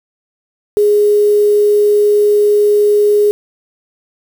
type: tone with quantisation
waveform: sine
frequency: 415.3 Hz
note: G#4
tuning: in tune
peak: -7 dBFS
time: 0.77-3.31 s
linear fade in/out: 0 ms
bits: 5
effects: none